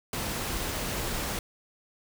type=noise; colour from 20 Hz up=pink; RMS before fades=-32 dBFS; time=0.13-1.39 s; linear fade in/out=2 ms; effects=none